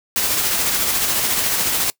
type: noise with tremolo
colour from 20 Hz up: white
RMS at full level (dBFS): -18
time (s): 0.16-1.9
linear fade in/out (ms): 0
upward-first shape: sine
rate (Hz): 14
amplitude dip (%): 30
effects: noise-tail reverb RT60 0.1 s tail -23 dB re dry